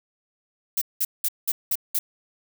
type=noise bursts; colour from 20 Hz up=violet; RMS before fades=-23 dBFS; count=6; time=0.77-1.99 s; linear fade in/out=5 ms; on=45 ms; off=190 ms; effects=none